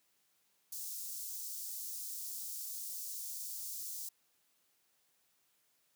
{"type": "high-pass noise", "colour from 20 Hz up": "white", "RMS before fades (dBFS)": -43, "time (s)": [0.72, 4.09], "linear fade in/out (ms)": 5, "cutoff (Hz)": 5200, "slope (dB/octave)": 24, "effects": ["white hiss -75 dBFS RMS until 5.95 s", "high-pass 100 Hz 12 dB/octave"]}